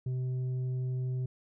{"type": "tone with tanh clipping", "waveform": "triangle", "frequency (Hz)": 127.7, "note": "C3", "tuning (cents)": -42, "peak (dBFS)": -31, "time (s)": [0.06, 1.26], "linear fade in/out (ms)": 5, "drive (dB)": 9, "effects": []}